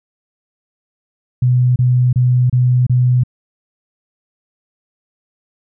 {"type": "tone bursts", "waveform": "sine", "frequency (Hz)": 125, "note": "B2", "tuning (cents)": 21, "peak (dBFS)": -9, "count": 5, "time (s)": [1.42, 3.236], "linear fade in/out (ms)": 5, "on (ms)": 340, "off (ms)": 29, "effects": []}